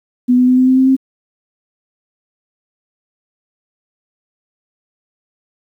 sine tone with pitch steps, 248.1 / 250.8 / 253.6 / 256.4 / 259.2 / 262.1 / 265 Hz, B3 / B3 / B3 / C4 / C4 / C4 / C4, +8 / +27 / +46 / -35 / -16 / +3 / +22 cents, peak -7 dBFS, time 0.28-0.966 s, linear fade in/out 20 ms, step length 98 ms, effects 8-bit

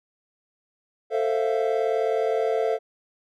triangle chord, F major seventh, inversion first, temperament equal with one note detuned, 444.1 / 523.3 / 659.3 / 698.5 Hz, A4 / C5 / E5 / F5, +16 / 0 / 0 / 0 cents, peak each -22 / -26 / -26 / -27 dBFS, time 1.1-2.79 s, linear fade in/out 50 ms, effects none

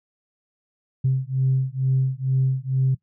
sine beating tone pair, 130.81 / 133.01 Hz, C3 / C3, 0 / +29 cents, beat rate 2.2 Hz, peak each -21 dBFS, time 1.04-2.95 s, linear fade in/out 10 ms, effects noise-tail reverb RT60 0.1 s tail -19 dB re dry + tanh soft clip ceiling -12 dBFS

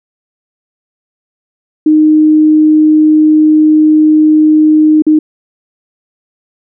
sine tone with dropouts, 308.4 Hz, D#4, 15 cents flat, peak -3 dBFS, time 1.86-5.19 s, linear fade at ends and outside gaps 5 ms, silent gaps 5.022-5.066 s, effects none

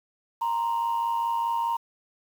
sine tone pair together, 932 / 1036.8 Hz, A#5 / C6, -1 / -16 cents, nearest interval major second, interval 185 cents, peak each -23 / -30 dBFS, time 0.41-1.77 s, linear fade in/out 10 ms, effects tanh soft clip ceiling -20 dBFS + 8-bit

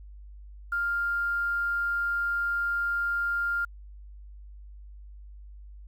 sine tone with quantisation, 1400 Hz, F6, 4 cents sharp, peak -25 dBFS, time 0.72-3.65 s, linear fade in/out 5 ms, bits 9, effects added 50 Hz sine -43 dBFS peak until 5.87 s

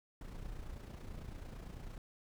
brown noise with amplitude modulation, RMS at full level -44 dBFS, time 0.21-1.98 s, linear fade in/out 2 ms, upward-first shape sine, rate 29 Hz, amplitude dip 55%, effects none

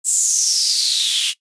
white noise with high-pass filter sweep, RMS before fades -17 dBFS, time 0.04-1.34 s, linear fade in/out 50 ms, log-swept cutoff 8000 to 2900 Hz, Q 7, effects noise-tail reverb RT60 0.1 s tail -19 dB re dry + resampled to 22050 Hz

